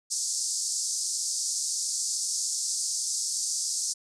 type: band-pass noise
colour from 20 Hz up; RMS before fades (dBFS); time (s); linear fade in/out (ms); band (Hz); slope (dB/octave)
white; -30; 0.1-3.94; 20; 4800 to 8800; 48
effects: none